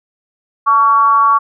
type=tone with frequency modulation; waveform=sine; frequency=1128 Hz; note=C#6; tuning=30 cents sharp; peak=-7 dBFS; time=0.66-1.39 s; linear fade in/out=20 ms; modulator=244 Hz; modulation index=0.49; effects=none